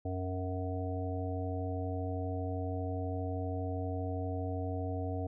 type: harmonic tone with a mistuned harmonic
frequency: 92.5 Hz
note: F#2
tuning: in tune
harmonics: 1 / 3 / 5 / 7 / 8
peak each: -35 / -40 / -42 / -43 / -44 dBFS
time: 0.05-5.27 s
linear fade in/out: 5 ms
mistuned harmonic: 1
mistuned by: -29 cents
effects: none